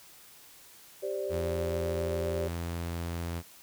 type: chord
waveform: sine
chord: G suspended fourth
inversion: none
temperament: equal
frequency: 392 / 523.3 / 587.3 Hz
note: G4 / C5 / D5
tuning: 0 / 0 / 0 cents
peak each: -34 / -37 / -35 dBFS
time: 1.02-2.49 s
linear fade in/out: 20 ms
type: tone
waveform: sawtooth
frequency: 85 Hz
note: F2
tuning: 46 cents flat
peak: -29 dBFS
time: 1.29-3.43 s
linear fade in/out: 50 ms
effects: white hiss -54 dBFS RMS until 3.62 s